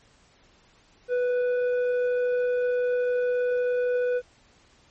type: tone with tanh clipping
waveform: sine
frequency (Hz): 493.9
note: B4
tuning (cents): 0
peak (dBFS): -23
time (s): 1.08-4.22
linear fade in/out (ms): 50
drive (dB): 7
effects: pink hiss -59 dBFS RMS until 4.9 s + MP3 32 kbps